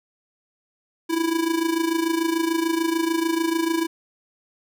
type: tone with amplitude modulation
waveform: square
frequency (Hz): 329.6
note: E4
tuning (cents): 0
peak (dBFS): -18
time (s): 1.09-3.87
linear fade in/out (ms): 20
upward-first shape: sine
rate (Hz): 26.8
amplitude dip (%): 70
effects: none